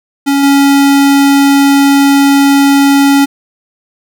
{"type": "tone with level steps", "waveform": "square", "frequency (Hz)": 279.1, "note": "C#4", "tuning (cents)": 12, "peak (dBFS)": [-8, -5], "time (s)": [0.26, 3.26], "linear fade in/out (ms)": 20, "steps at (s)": 0.43, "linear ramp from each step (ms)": 5, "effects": []}